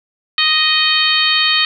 harmonic tone, 622.3 Hz, D#5, in tune, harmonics 2 / 3 / 4 / 5 / 6 / 7, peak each -22 / -19 / -19 / -17 / -18 / -18 dBFS, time 0.38-1.65 s, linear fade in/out 2 ms, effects none

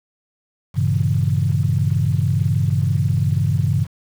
sine chord, G diminished seventh, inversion none, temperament equal, 98 / 116.54 / 138.59 / 164.81 Hz, G2 / Bb2 / Db3 / Fb3, 0 / 0 / 0 / 0 cents, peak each -19 / -22 / -19 / -23 dBFS, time 0.74-3.87 s, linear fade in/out 50 ms, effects tanh soft clip ceiling -5 dBFS + 7-bit

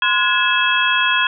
sine tone cluster, 1035 / 1444 / 1682 / 2620 / 3290 Hz, C6 / F#6 / G#6 / E7 / G#7, -19 / -43 / +22 / -11 / -17 cents, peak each -20 dBFS, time 0.02-1.27 s, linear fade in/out 2 ms, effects none

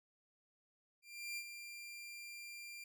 sawtooth tone with ADSR envelope, 2380 Hz, D7, 22 cents sharp, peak -37 dBFS, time 1.02-2.84 s, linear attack 350 ms, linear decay 63 ms, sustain -8 dB, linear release 4 ms, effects none

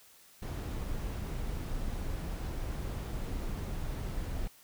brown noise, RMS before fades -36 dBFS, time 0.42-4.48 s, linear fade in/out 5 ms, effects white hiss -59 dBFS RMS until 4.63 s

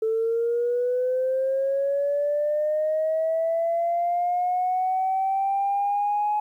sine linear sweep, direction up, 440 to 843 Hz, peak -20 dBFS, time 0.02-6.4 s, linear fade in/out 5 ms, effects tanh soft clip ceiling -16 dBFS + 10-bit

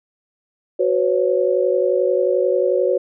sine chord, F# suspended fourth, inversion none, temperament equal with one note detuned, 370 / 503.1 / 554.4 Hz, F#4 / B4 / C#5, 0 / +32 / 0 cents, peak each -19 dBFS, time 0.79-2.98 s, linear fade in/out 10 ms, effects none

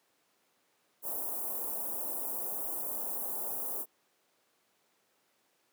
white band-stop noise, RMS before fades -36 dBFS, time 1.02-3.86 s, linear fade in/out 50 ms, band 900 to 11000 Hz, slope 24 dB/octave, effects pink hiss -72 dBFS RMS until 5.72 s + high-pass 300 Hz 12 dB/octave

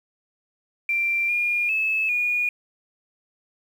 sine tone with pitch steps, 2361 / 2421 / 2603 / 2444 Hz, D7 / D#7 / E7 / D#7, +9 / -48 / -22 / -32 cents, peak -20 dBFS, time 0.89-2.49 s, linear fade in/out 2 ms, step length 400 ms, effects 8-bit

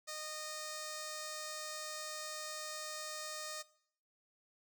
5% pulse tone with notch filter, 616 Hz, D#5, 17 cents flat, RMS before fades -44 dBFS, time 0.07-3.63 s, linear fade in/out 20 ms, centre 2900 Hz, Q 1.8, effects noise-tail reverb RT60 0.6 s tail -19 dB re dry

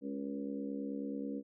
harmonic tone with a mistuned harmonic, 69.3 Hz, C#2, in tune, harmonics 3 / 4 / 5 / 6 / 7 / 8, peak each -42 / -39 / -50 / -53 / -45 / -54 dBFS, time 0.01-1.43 s, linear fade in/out 50 ms, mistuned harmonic 7, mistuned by -15 cents, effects none

